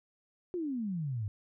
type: exponential sweep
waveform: sine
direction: down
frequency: 370 to 98 Hz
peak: -32 dBFS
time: 0.54-1.28 s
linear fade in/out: 0 ms
effects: none